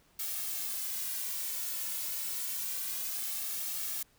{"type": "noise with flanger", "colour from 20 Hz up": "blue", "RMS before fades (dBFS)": -36, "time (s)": [0.19, 4.03], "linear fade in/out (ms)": 5, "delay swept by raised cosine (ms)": [2, 2.52], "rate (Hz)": 0.28, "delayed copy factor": -0.6, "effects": ["pink hiss -66 dBFS RMS until 4.18 s"]}